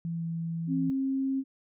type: tone with pitch glide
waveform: sine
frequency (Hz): 167.2 to 165.76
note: E3 to E3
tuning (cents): +25 to +10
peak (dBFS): -30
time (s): 0.05-0.9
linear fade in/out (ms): 0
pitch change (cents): -15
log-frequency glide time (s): 0.16-0.24
type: tone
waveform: sine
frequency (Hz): 268.2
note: C4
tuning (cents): +43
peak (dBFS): -26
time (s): 0.67-1.44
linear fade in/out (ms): 50
effects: none